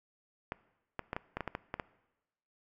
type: clicks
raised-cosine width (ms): 0.5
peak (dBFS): -20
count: 10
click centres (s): 0.521 / 0.993 / 1.131 / 1.165 / 1.37 / 1.407 / 1.477 / 1.551 / 1.741 / 1.798
effects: noise-tail reverb RT60 1.0 s tail -20 dB re dry